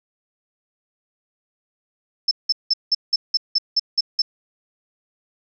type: tone bursts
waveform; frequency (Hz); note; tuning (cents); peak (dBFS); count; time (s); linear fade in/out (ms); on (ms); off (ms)
sine; 5274; E8; 0; -14; 10; 2.28-4.22; 5; 32; 180
effects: none